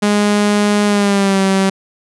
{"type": "tone with pitch glide", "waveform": "sawtooth", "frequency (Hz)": [206.8, 192.95], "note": ["G#3", "G3"], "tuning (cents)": [-7, -27], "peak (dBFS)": -7, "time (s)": [0.02, 1.7], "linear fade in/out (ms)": 10, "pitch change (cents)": -120, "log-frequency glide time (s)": [0.86, 1.4], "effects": ["resampled to 24000 Hz"]}